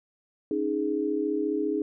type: chord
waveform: sine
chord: C# suspended second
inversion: none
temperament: just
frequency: 277.2 / 311.8 / 415.8 Hz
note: C#4 / D#4 / G#4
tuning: 0 / +4 / +2 cents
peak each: -32 / -28 / -28 dBFS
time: 0.51-1.82 s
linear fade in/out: 2 ms
effects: none